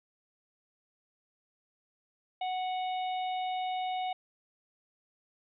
harmonic tone with a mistuned harmonic, 740 Hz, F#5, in tune, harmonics 1 / 3 / 4 / 5, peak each -31 / -45 / -46 / -46 dBFS, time 2.41-4.13 s, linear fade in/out 5 ms, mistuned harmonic 4, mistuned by -24 cents, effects none

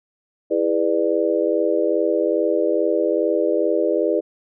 sine chord, E dominant seventh, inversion none, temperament just, 329.6 / 412 / 494.4 / 593.3 Hz, E4 / G#4 / B4 / D5, 0 / -14 / +2 / +18 cents, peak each -22 dBFS, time 0.5-4.21 s, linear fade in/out 20 ms, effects none

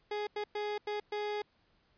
30% pulse tone bursts at uneven times, 417.2 Hz, G#4, 8 cents sharp, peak -31 dBFS, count 5, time 0.11-0.27 / 0.36-0.44 / 0.55-0.78 / 0.87-1 / 1.12-1.42 s, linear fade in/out 5 ms, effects pink hiss -71 dBFS RMS until 1.97 s + resampled to 11025 Hz

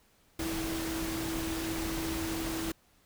sine tone in noise, 326 Hz, E4, 19 cents flat, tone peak -34 dBFS, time 0.39-2.72 s, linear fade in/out 5 ms, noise pink, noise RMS -37 dBFS, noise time 0.39-2.72 s, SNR 0 dB, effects pink hiss -66 dBFS RMS until 3.05 s

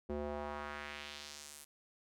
square tone with band-pass filter sweep, 73.42 Hz, D2, in tune, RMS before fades -44 dBFS, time 0.09-1.65 s, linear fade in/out 10 ms, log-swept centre 380 to 11000 Hz, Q 1.4, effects none

